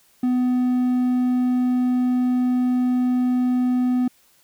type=tone; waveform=triangle; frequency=250 Hz; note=B3; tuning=21 cents sharp; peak=-15 dBFS; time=0.23-4.08 s; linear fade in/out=5 ms; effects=white hiss -58 dBFS RMS until 4.43 s